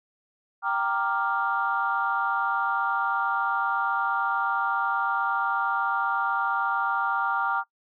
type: chord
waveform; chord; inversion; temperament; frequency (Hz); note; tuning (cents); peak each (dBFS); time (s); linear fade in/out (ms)
sine; G minor seventh; none; equal with one note detuned; 784 / 932.3 / 1181.5 / 1396.9; G5 / Bb5 / D6 / F6; 0 / 0 / +10 / 0; -29 / -29 / -28 / -27; 0.62-7.64; 50
effects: noise-tail reverb RT60 0.1 s tail -21 dB re dry + tanh soft clip ceiling -13 dBFS